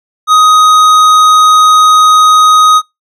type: tone with tanh clipping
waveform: sine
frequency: 1253 Hz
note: D#6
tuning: 12 cents sharp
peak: -4 dBFS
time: 0.27-2.82 s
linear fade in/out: 50 ms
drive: 13 dB
effects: noise-tail reverb RT60 0.2 s tail -26 dB re dry